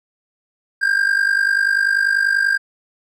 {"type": "tone with amplitude modulation", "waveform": "triangle", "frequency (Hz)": 1597, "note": "G6", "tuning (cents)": 32, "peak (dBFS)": -9, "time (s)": [0.81, 2.58], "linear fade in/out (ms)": 20, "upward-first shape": "sine", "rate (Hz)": 50.2, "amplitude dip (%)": 75, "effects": []}